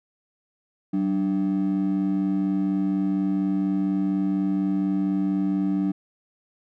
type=ring-modulated tone; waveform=triangle; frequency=241.8 Hz; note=B3; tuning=36 cents flat; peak=-15 dBFS; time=0.93-5.92 s; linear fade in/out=10 ms; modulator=52.1 Hz; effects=tanh soft clip ceiling -13 dBFS